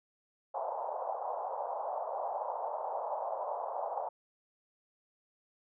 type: band-pass noise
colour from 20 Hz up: white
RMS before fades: -37 dBFS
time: 0.54-4.09 s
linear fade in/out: 10 ms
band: 540 to 940 Hz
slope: 48 dB/octave
effects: none

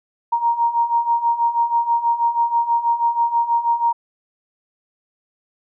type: beating tone pair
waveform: sine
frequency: 932.3 / 938.5 Hz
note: A#5 / A#5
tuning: 0 / +11 cents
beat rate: 6.2 Hz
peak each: -21 / -17 dBFS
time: 0.32-3.93 s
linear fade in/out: 10 ms
effects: none

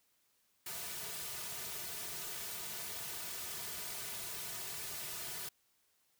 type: noise with comb filter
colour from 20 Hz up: white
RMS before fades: -43 dBFS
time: 0.66-5.49 s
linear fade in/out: 5 ms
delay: 3.7 ms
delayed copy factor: -1
effects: white hiss -75 dBFS RMS until 6.19 s

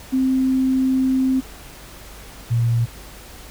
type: tone pair in turn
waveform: sine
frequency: 261.6 / 117.34 Hz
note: C4 / A#2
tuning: 0 / +12 cents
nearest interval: octave + major second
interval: 1388 cents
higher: first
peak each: -15 dBFS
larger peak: neither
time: 0.12-1.41 / 2.5-2.86 s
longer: first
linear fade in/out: 20 ms
effects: added 50 Hz sine -42 dBFS peak until 3.5 s + pink hiss -41 dBFS RMS until 3.5 s

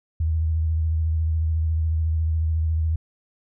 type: tone with vibrato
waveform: sine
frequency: 79.9 Hz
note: D#2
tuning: 47 cents sharp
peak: -19 dBFS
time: 0.2-2.96 s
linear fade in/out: 5 ms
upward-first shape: triangle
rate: 14 Hz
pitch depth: 49 cents each way
effects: none

